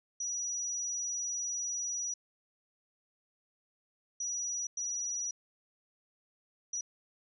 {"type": "tone bursts at uneven times", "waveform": "sine", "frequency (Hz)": 5840, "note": "F#8", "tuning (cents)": -24, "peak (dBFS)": -33, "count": 4, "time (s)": [[0.2, 2.14], [4.2, 4.67], [4.77, 5.31], [6.73, 6.81]], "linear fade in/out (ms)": 5, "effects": []}